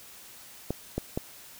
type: clicks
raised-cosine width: 2 ms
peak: -15 dBFS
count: 3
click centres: 0.706 / 0.98 / 1.175 s
effects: white hiss -49 dBFS RMS until 1.59 s